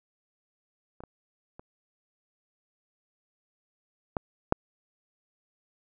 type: clicks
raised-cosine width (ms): 1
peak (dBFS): -29 / -28 / -30 / -14 / -6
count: 5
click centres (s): 1.005 / 1.037 / 1.595 / 4.168 / 4.524
effects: none